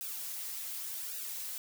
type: noise with flanger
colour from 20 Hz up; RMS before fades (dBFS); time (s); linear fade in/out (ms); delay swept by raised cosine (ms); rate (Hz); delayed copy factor
blue; -40; 0.01-1.58; 0; 0.91 to 6.01; 0.87; -0.7
effects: none